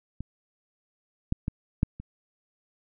clicks, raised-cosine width 5 ms, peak -22 / -12 / -16 / -9 / -26 dBFS, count 5, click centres 0.206 / 1.324 / 1.481 / 1.831 / 2 s, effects none

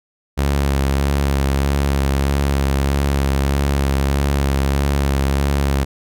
sawtooth tone with vibrato, 69.3 Hz, C#2, in tune, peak -11 dBFS, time 0.37-5.85 s, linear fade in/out 20 ms, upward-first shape sine, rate 1.6 Hz, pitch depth 25 cents each way, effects none

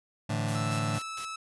sawtooth chord, A suspended fourth, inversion none, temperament just, 110 / 146.67 / 165 Hz, A2 / D3 / E3, 0 / -2 / +2 cents, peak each -26 / -29 / -32 dBFS, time 0.29-0.99 s, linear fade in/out 10 ms
white noise bursts, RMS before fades -42 dBFS, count 4, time 0.48-1.25 s, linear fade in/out 2 ms, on 80 ms, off 150 ms
sawtooth tone with pitch glide, 1318.5 to 1304.9 Hz, E6 to E6, 0 to -18 cents, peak -32 dBFS, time 0.55-1.36 s, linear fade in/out 5 ms, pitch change -18 cents, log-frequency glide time 0.85-1.2 s
effects resampled to 24000 Hz

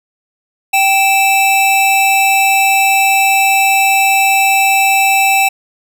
square tone pair together, 780 / 2635 Hz, G5 / E7, -9 / -1 cents, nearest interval octave + major sixth, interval 2108 cents, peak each -12 dBFS, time 0.73-5.49 s, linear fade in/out 10 ms, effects none

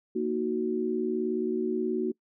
sine chord, D# minor, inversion second, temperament equal, 233.1 / 311.1 / 370 Hz, A#3 / D#4 / F#4, 0 / 0 / 0 cents, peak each -31 / -33 / -28 dBFS, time 0.15-2.12 s, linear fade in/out 10 ms, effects noise-tail reverb RT60 0.1 s tail -24 dB re dry

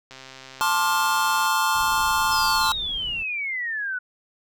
click train, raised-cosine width 0.2 ms, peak -24 dBFS, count 180, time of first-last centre 0.11-1.466 s, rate 132 Hz
square chord, D minor seventh, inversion second, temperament just, 881 / 1057.2 / 1174.7 / 1409.6 Hz, A5 / C6 / D6 / F6, +2 / +18 / 0 / +16 cents, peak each -25 / -25 / -28 / -26 dBFS, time 0.61-2.72 s, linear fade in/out 0 ms
brown noise, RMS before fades -40 dBFS, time 1.75-3.23 s, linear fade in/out 5 ms
sine exponential sweep, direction down, 5274 to 1462 Hz, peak -25 dBFS, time 2.31-3.99 s, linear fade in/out 10 ms
effects none

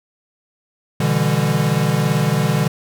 square chord, E minor seventh, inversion second, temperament equal with one note detuned, 123.47 / 146.83 / 164.81 / 199.65 Hz, B2 / D3 / E3 / G3, 0 / 0 / 0 / +32 cents, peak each -23 / -19 / -22 / -23 dBFS, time 1-2.68 s, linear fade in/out 5 ms, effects none

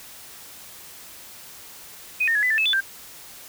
sine tone with pitch steps, 2500 / 1830 / 1689 / 2000 / 1768 / 2603 / 3481 / 1578 Hz, D#7 / A#6 / G#6 / B6 / A6 / E7 / A7 / G6, +8 / -32 / +29 / +21 / +8 / -22 / -19 / +11 cents, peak -18 dBFS, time 2.2-2.808 s, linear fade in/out 10 ms, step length 76 ms, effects white hiss -43 dBFS RMS until 3.48 s

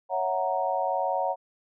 sine chord, F# dominant seventh, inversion second, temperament equal, 554.4 / 659.3 / 740 / 932.3 Hz, C#5 / E5 / F#5 / A#5, 0 / 0 / 0 / 0 cents, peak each -30 / -32 / -28 / -30 dBFS, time 0.09-1.36 s, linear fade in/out 50 ms, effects none

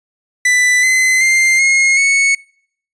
45% pulse tone with pitch steps, 1988 / 2042 / 2097 / 2153 / 2211 Hz, B6 / C7 / C7 / C7 / C#7, +11 / -43 / +3 / +49 / -5 cents, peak -9 dBFS, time 0.45-2.35 s, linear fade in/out 5 ms, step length 380 ms, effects noise-tail reverb RT60 0.6 s tail -25 dB re dry + resampled to 22050 Hz

